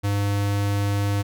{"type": "tone", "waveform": "square", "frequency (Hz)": 101.1, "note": "G#2", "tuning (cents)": -46, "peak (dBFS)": -21, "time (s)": [0.03, 1.23], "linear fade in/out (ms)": 20, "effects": []}